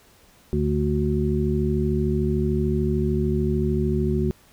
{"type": "harmonic tone", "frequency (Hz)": 73.42, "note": "D2", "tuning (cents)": 0, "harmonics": [1, 2, 3, 5], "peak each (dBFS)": [-25, -25, -25, -25], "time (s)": [0.53, 4.31], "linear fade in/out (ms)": 0, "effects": ["pink hiss -55 dBFS RMS until 4.52 s"]}